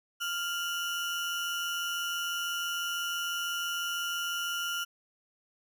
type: tone pair together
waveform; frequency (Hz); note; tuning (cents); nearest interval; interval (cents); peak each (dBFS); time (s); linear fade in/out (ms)
35% pulse; 1396 / 2958; F6 / F#7; -1 / -1; octave + minor second; 1300; -31 / -34; 0.2-4.85; 20
effects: none